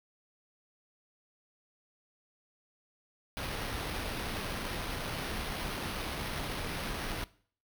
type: noise with sample-and-hold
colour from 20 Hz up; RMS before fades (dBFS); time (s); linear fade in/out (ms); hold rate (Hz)
pink; -37; 3.37-7.24; 0; 7350
effects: noise-tail reverb RT60 0.5 s tail -20 dB re dry